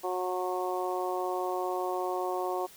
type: harmonic tone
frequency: 182.5 Hz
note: F#3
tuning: 24 cents flat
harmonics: 2 / 3 / 4 / 5 / 6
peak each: -33 / -37 / -34 / -38 / -38 dBFS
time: 0.03-2.67 s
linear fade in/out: 20 ms
effects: white hiss -53 dBFS RMS until 2.76 s